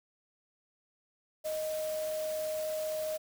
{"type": "tone in noise", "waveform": "sine", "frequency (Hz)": 622.3, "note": "D#5", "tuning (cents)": 0, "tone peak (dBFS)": -32, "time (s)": [1.44, 3.18], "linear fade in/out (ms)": 20, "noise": "white", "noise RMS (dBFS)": -45, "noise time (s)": [1.44, 3.18], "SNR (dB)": 10, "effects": []}